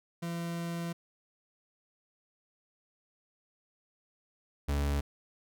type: tone pair in turn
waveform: 40% pulse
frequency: 169.7 / 71.35 Hz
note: F3 / D2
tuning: -49 / -49 cents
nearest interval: octave + minor third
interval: 1500 cents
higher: first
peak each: -33 / -27 dBFS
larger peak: second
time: 0.22-0.93 / 4.68-5.01 s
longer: first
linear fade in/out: 10 ms
effects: none